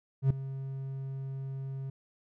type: tone with ADSR envelope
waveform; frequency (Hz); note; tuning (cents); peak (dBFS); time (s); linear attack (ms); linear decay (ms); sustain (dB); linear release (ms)
triangle; 134.8; C#3; -48; -17; 0.22-1.9; 84; 3; -16; 4
effects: none